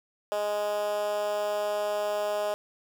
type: tone with high-pass filter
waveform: 10% pulse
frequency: 207.7 Hz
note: G#3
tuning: in tune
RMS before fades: -29 dBFS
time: 0.32-2.54 s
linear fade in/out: 0 ms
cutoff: 550 Hz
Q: 9.4
effects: none